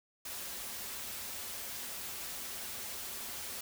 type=noise with comb filter; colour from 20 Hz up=white; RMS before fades=-42 dBFS; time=0.25-3.61 s; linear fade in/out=5 ms; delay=6.5 ms; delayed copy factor=-0.5; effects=none